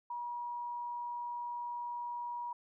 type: tone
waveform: sine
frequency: 960 Hz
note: B5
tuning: 49 cents flat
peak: -37 dBFS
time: 0.1-2.53 s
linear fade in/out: 5 ms
effects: none